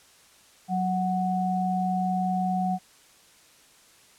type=tone pair together; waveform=sine; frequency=185 / 740 Hz; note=F#3 / F#5; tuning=0 / 0 cents; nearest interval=2 octaves; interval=2400 cents; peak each=-26 / -26 dBFS; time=0.68-2.79 s; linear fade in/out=50 ms; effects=white hiss -56 dBFS RMS until 4.18 s + low-pass 10000 Hz 12 dB/octave